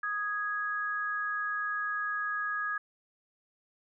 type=tone pair together; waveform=sine; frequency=1245.2 / 1661.2 Hz; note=D#6 / G#6; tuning=+1 / 0 cents; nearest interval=perfect fourth; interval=499 cents; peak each=-34 / -32 dBFS; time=0.03-2.78 s; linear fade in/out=5 ms; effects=none